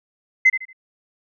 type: tone with echo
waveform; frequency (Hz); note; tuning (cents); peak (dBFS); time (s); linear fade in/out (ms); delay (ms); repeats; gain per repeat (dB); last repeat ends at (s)
sine; 2056; C7; -31; -8; 0.45-0.5; 10; 77; 3; -11; 0.731
effects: tanh soft clip ceiling -4 dBFS